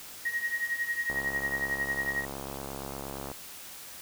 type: tone with tremolo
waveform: sine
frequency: 1886 Hz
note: A#6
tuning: 20 cents sharp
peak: -25 dBFS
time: 0.25-2.25 s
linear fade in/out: 5 ms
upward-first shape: triangle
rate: 11 Hz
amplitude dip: 85%
type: click train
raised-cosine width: 1 ms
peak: -24 dBFS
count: 153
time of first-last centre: 1.1-3.316 s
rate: 68.6 Hz
effects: white hiss -45 dBFS RMS until 4.01 s